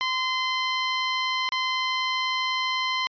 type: tone with dropouts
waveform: 15% pulse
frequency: 1032 Hz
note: C6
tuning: 24 cents flat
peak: -17 dBFS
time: 0.01-3.07 s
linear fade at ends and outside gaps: 0 ms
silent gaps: 1.49-1.521 s
effects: resampled to 11025 Hz